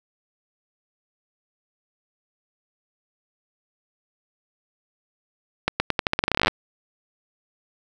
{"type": "accelerating click train", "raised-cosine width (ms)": 0.3, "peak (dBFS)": -3, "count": 19, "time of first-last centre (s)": [5.68, 6.48], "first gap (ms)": 120, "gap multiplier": 0.86, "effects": []}